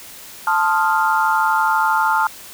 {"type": "chord", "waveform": "sine", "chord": "F dominant seventh", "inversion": "first", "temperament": "equal", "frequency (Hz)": [880, 1046.5, 1244.5, 1396.9], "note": ["A5", "C6", "Eb6", "F6"], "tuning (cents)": [0, 0, 0, 0], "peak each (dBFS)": [-17, -23, -22, -19], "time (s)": [0.47, 2.27], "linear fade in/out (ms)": 2, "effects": ["white hiss -38 dBFS RMS until 2.53 s"]}